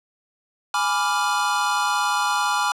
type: chord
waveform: square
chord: G# diminished seventh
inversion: none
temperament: equal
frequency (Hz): 830.6 / 987.8 / 1174.7 / 1396.9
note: G#5 / B5 / D6 / F6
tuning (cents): 0 / 0 / 0 / 0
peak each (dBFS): -26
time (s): 0.74-2.72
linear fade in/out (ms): 2
effects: low-pass 10000 Hz 12 dB/octave